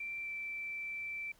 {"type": "tone with pitch glide", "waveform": "sine", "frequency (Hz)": [2349, 2333], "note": ["D7", "D7"], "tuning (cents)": [0, -12], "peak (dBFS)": -38, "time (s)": [0, 1.32], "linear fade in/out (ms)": 5, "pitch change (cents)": -12, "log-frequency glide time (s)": [0.22, 0.29], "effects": ["pink hiss -66 dBFS RMS until 1.39 s"]}